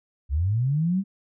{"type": "linear sweep", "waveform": "sine", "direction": "up", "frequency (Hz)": [63, 200.4], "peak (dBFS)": -20, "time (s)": [0.29, 1.04], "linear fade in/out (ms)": 50, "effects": []}